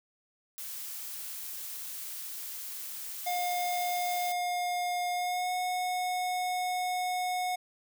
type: noise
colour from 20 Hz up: blue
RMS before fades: -40 dBFS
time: 0.58-4.32 s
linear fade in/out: 0 ms
type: tone with pitch glide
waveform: square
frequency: 713 to 728.8 Hz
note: F5 to F#5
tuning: +36 to -26 cents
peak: -30 dBFS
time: 3.26-7.56 s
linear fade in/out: 10 ms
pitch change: +38 cents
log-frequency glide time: 5.12-5.52 s
effects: none